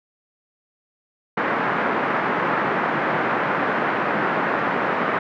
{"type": "band-pass noise", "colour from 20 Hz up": "white", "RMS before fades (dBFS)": -22, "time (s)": [1.37, 5.19], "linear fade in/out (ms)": 5, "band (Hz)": [150, 1700], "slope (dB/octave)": 24, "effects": []}